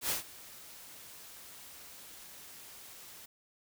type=noise with ADSR envelope; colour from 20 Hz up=white; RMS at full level=-31 dBFS; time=0.01-3.26 s; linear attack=87 ms; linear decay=130 ms; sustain=-20 dB; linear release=8 ms; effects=none